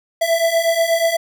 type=beating tone pair; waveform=square; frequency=659.3 / 667.6 Hz; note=E5 / E5; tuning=0 / +22 cents; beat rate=8.3 Hz; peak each=-20 / -17 dBFS; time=0.21-1.17 s; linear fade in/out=10 ms; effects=none